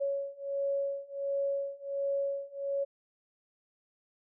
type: beating tone pair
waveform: sine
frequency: 556 / 557.4 Hz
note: C#5 / C#5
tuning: +5 / +9 cents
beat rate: 1.4 Hz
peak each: -34 / -33 dBFS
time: 0-2.85 s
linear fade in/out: 20 ms
effects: none